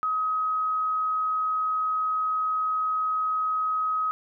sine tone, 1267 Hz, D#6, 31 cents sharp, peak -23 dBFS, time 0.03-4.11 s, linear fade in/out 0 ms, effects none

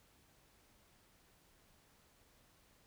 silence, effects pink hiss -69 dBFS RMS until 2.86 s

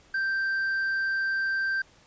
triangle tone, 1568 Hz, G6, in tune, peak -23 dBFS, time 0.14-1.82 s, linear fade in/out 5 ms, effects pink hiss -58 dBFS RMS until 2.06 s + resampled to 16000 Hz

